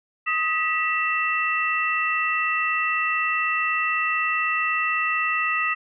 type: tone cluster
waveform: sine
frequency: 1257 / 1947 / 2678 Hz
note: D#6 / B6 / E7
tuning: +17 / -25 / +27 cents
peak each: -25 dBFS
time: 0.26-5.75 s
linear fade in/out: 20 ms
effects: none